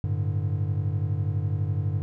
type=chord; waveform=triangle; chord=G suspended second; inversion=none; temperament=equal; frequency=98 / 110 / 146.83 Hz; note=G2 / A2 / D3; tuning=0 / 0 / 0 cents; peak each=-24 / -28 / -28 dBFS; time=0.04-2.02 s; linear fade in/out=0 ms; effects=none